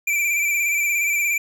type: tone with vibrato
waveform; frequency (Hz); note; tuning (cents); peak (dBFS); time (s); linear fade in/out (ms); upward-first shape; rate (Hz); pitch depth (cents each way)
square; 2349; D7; 0; -19; 0.07-1.38; 5; square; 17; 31
effects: none